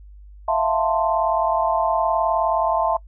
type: chord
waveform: sine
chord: F major seventh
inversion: third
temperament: equal with one note detuned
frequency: 659.3 / 698.5 / 887.1 / 1046.5 Hz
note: E5 / F5 / A5 / C6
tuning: 0 / 0 / +14 / 0 cents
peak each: -21 / -25 / -22 / -24 dBFS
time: 0.48-2.97 s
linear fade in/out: 5 ms
effects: noise-tail reverb RT60 0.1 s tail -23 dB re dry + added 50 Hz sine -40 dBFS peak until 3.07 s